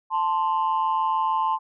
sine tone pair together, 880 / 1046.5 Hz, A5 / C6, 0 / 0 cents, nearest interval minor third, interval 300 cents, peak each -22 dBFS, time 0.1-1.59 s, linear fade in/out 50 ms, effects tanh soft clip ceiling -15 dBFS

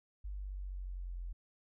sine exponential sweep, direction down, 50 to 43 Hz, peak -39 dBFS, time 0.24-1.33 s, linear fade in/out 10 ms, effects none

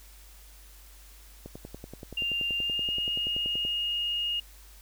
click train, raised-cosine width 2 ms, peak -27 dBFS, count 24, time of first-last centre 1.46-3.65 s, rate 10.5 Hz
sine tone with pitch glide, 2794 to 2853 Hz, F7 to F7, 0 to +36 cents, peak -27 dBFS, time 2.17-4.4 s, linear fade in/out 5 ms, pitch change +36 cents, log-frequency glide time 2.59-2.95 s
effects added 50 Hz sine -50 dBFS peak until 4.81 s + white hiss -55 dBFS RMS until 4.81 s

